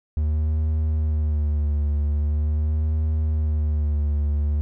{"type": "tone with vibrato", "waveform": "triangle", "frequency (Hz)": 75.5, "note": "D2", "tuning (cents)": 48, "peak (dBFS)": -17, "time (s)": [0.17, 4.61], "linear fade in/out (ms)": 0, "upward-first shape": "sine", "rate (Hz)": 0.43, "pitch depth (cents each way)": 53, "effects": []}